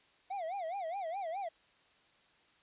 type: tone with vibrato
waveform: triangle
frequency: 718 Hz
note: F5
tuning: 48 cents sharp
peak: -34 dBFS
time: 0.3-1.49 s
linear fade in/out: 10 ms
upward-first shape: sine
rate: 4.8 Hz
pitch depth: 210 cents each way
effects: white hiss -67 dBFS RMS until 2.62 s + resampled to 8000 Hz